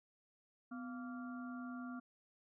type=harmonic tone with a mistuned harmonic; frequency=231.9 Hz; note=A#3; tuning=9 cents flat; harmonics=1 / 3 / 5 / 6; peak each=-44 / -56 / -55 / -54 dBFS; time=0.71-2 s; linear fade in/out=10 ms; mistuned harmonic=1; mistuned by=+130 cents; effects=none